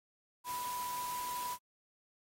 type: tone in noise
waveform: sine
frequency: 987.8 Hz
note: B5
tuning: in tune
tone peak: -37 dBFS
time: 0.44-1.58 s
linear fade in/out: 50 ms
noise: white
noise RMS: -45 dBFS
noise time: 0.44-1.58 s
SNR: +5 dB
effects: AAC 48 kbps